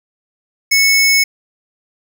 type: tone pair together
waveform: square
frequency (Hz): 2200 / 5233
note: C#7 / E8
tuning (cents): -14 / -14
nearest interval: octave + minor third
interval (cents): 1500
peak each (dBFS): -11 / -15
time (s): 0.71-1.24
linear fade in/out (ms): 10
effects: 8-bit